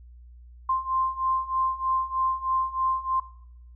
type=beating tone pair; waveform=sine; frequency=1046.5 / 1049.7 Hz; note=C6 / C6; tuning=0 / +5 cents; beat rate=3.2 Hz; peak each=-28 / -25 dBFS; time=0.69-3.2 s; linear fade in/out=5 ms; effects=noise-tail reverb RT60 0.7 s tail -18 dB re dry + added 60 Hz sine -45 dBFS peak until 3.75 s